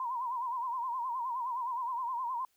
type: tone with vibrato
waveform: sine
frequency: 987.8 Hz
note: B5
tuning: in tune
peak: -32 dBFS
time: 0-2.45 s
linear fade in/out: 2 ms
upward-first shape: sine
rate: 9.6 Hz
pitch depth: 110 cents each way
effects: white hiss -73 dBFS RMS until 2.56 s